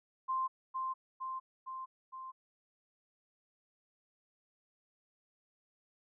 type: tone with echo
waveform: sine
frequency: 1046.5 Hz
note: C6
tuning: in tune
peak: -31 dBFS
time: 0.28-0.48 s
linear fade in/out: 20 ms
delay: 460 ms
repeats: 4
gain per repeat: -3 dB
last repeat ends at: 2.32 s
effects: none